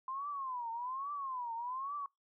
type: tone with vibrato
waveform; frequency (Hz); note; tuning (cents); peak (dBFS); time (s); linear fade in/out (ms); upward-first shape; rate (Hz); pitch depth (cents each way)
sine; 1031; C6; -26; -37; 0.08-2.06; 2; triangle; 1.2; 230
effects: noise-tail reverb RT60 0.2 s tail -25 dB re dry